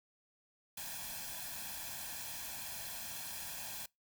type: noise with comb filter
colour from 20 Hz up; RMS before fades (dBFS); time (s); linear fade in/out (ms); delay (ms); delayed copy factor
white; -44; 0.77-3.86; 5; 1.2; +0.7
effects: noise-tail reverb RT60 0.2 s tail -25 dB re dry